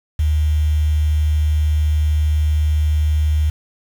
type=tone with quantisation; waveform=sine; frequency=76.1 Hz; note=D#2; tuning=38 cents flat; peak=-13 dBFS; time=0.19-3.5 s; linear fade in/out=5 ms; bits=6; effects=none